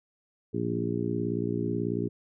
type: harmonic tone with a mistuned harmonic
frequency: 58.27 Hz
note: A#1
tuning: in tune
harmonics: 2 / 3 / 4 / 5 / 6 / 7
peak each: -34 / -34 / -34 / -34 / -34 / -34 dBFS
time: 0.53-2.09 s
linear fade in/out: 20 ms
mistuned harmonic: 2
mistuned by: -32 cents
effects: none